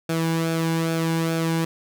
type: tone with flanger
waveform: sawtooth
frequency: 163.9 Hz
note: E3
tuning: 10 cents flat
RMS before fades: -23 dBFS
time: 0.09-1.65 s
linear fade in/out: 5 ms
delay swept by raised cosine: 1 to 1.6 ms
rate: 2.4 Hz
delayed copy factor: -0.55
effects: none